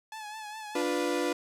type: tone with vibrato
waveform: sawtooth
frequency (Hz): 857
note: A5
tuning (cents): -46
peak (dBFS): -35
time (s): 0.12-0.82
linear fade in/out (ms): 2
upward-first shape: triangle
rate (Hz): 4.9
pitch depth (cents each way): 59
type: chord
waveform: 35% pulse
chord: B diminished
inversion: first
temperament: equal with one note detuned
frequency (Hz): 293.7 / 351.7 / 493.9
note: D4 / F4 / B4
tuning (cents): 0 / +12 / 0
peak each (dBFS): -30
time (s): 0.75-1.33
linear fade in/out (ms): 5
effects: low-pass 11000 Hz 12 dB/octave